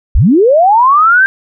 sine linear sweep, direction up, 32.7 to 1600 Hz, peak -4 dBFS, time 0.15-1.26 s, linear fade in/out 0 ms, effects none

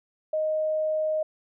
sine tone, 622.3 Hz, D#5, in tune, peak -23 dBFS, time 0.33-1.23 s, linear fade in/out 5 ms, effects none

